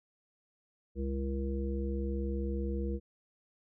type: harmonic tone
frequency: 67.7 Hz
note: C#2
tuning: 40 cents flat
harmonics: 1 / 3 / 5 / 7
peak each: -33 / -38 / -40 / -41 dBFS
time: 0.95-3 s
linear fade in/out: 50 ms
effects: none